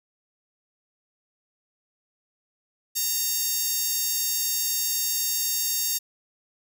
10% pulse tone with high-pass filter, 924 Hz, A#5, 16 cents flat, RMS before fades -26 dBFS, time 2.95-5.99 s, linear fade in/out 20 ms, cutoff 7900 Hz, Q 1.6, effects none

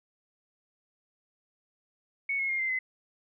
sine tone with pitch steps, 2217 / 2171 / 2127 / 2083 / 2040 Hz, C#7 / C#7 / C7 / C7 / C7, 0 / -37 / +28 / -8 / -44 cents, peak -27 dBFS, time 2.29-2.79 s, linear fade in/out 5 ms, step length 100 ms, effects none

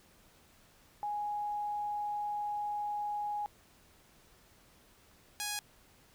sine / 5% pulse tone pair in turn, 830 / 830 Hz, G#5 / G#5, -1 / -1 cents, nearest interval unison, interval 0 cents, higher neither, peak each -33 / -23 dBFS, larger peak second, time 1.03-3.46 / 5.4-5.59 s, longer first, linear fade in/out 0 ms, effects pink hiss -63 dBFS RMS until 6.14 s

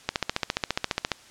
click train, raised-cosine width 0.2 ms, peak -6 dBFS, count 16, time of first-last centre 0.09-1.117 s, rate 14.6 Hz, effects white hiss -51 dBFS RMS until 1.3 s + low-pass 7000 Hz 12 dB/octave

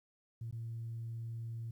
sine tone with dropouts, 114.9 Hz, A#2, 25 cents flat, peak -38 dBFS, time 0.41-1.71 s, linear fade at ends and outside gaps 5 ms, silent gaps 0.511-0.525 s, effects tanh soft clip ceiling -35 dBFS + 12-bit

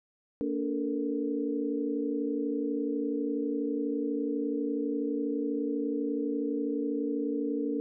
sine tone cluster, 230.8 / 287.2 / 437 / 469.1 Hz, A#3 / D4 / A4 / A#4, -17 / -39 / -12 / +11 cents, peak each -37 / -30 / -36 / -36 dBFS, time 0.41-7.8 s, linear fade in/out 0 ms, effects none

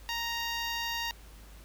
10% pulse tone with notch filter, 932.3 Hz, A#5, in tune, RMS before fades -34 dBFS, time 0.09-1.11 s, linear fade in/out 0 ms, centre 9500 Hz, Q 1, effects added 52 Hz sine -49 dBFS peak until 1.64 s + pink hiss -56 dBFS RMS until 1.64 s

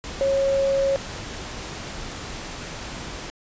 sine tone in noise, 547 Hz, C#5, 23 cents flat, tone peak -18 dBFS, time 0.21-0.96 s, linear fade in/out 0 ms, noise pink, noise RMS -34 dBFS, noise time 0.04-3.3 s, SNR +13 dB, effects resampled to 16000 Hz

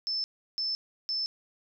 sine tone bursts, 5274 Hz, E8, in tune, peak -28 dBFS, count 3, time 0.07-1.26 s, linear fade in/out 0 ms, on 170 ms, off 340 ms, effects none

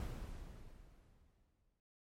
brown noise with exponential decay, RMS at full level -41 dBFS, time 0-1.8 s, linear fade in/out 1 ms, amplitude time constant 390 ms, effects noise-tail reverb RT60 0.2 s tail -23 dB re dry + MP3 64 kbps

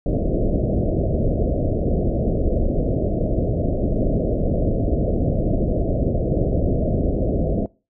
pink low-pass noise, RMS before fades -20 dBFS, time 0.06-7.66 s, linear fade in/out 2 ms, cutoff 670 Hz, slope 96 dB/octave, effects noise-tail reverb RT60 0.3 s tail -21 dB re dry

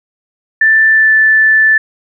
sine tone with pitch glide, 1768 to 1755.8 Hz, A6 to A6, +8 to -4 cents, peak -5 dBFS, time 0.61-1.78 s, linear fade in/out 5 ms, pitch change -12 cents, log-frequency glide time 0.9-1.12 s, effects none

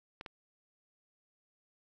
clicks, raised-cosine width 0.3 ms, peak -27 dBFS, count 2, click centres 0.211 / 0.262 s, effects none

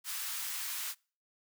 white high-pass noise, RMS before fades -38 dBFS, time 0.04-0.95 s, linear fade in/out 50 ms, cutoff 1000 Hz, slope 24 dB/octave, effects noise-tail reverb RT60 0.4 s tail -26 dB re dry

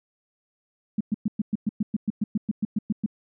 sine tone bursts, 211.4 Hz, G#3, 31 cents sharp, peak -20 dBFS, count 16, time 0.98-3.062 s, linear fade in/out 5 ms, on 27 ms, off 110 ms, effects none

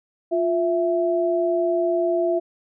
sine tone pair together, 350.9 / 662.4 Hz, F4 / E5, +8 / +8 cents, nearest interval major seventh, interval 1100 cents, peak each -21 dBFS, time 0.31-2.4 s, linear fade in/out 20 ms, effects none

